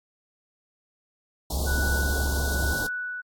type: band-stop noise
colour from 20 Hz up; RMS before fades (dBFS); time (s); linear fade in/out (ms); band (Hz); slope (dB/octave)
pink; -31; 1.5-2.87; 5; 1000 to 3700; 48
type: tone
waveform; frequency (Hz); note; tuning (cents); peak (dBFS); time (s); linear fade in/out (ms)
sine; 69.1; C#2; -5; -24; 1.53-2.74; 10
type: tone with tremolo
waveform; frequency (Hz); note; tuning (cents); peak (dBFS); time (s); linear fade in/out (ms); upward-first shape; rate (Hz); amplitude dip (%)
sine; 1480; F#6; 0; -26; 1.66-3.22; 20; triangle; 1.1; 55
effects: AAC 64 kbps